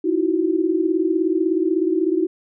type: tone cluster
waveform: sine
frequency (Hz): 315.3 / 334.9 / 371.4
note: D#4 / E4 / F#4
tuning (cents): +23 / +27 / +7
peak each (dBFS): -21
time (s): 0.04-2.27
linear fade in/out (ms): 10
effects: none